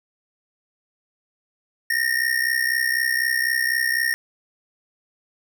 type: ring-modulated tone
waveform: square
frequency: 1842 Hz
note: A#6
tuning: 21 cents flat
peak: -17 dBFS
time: 1.9-4.14 s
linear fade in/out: 0 ms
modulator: 32 Hz
effects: none